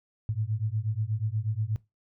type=beating tone pair; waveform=sine; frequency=104.4 / 112.7 Hz; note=G#2 / A2; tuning=+10 / +42 cents; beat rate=8.3 Hz; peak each=-30 dBFS; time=0.29-1.76 s; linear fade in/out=0 ms; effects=noise-tail reverb RT60 0.2 s tail -19 dB re dry